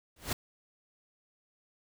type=noise with exponential growth; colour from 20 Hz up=pink; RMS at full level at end=-27 dBFS; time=0.16-0.33 s; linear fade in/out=5 ms; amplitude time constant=36 ms; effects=none